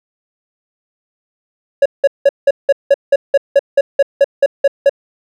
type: tone bursts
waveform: triangle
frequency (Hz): 558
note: C#5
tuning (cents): +11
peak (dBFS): -3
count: 15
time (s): 1.82-4.895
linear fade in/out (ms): 5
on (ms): 37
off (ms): 180
effects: none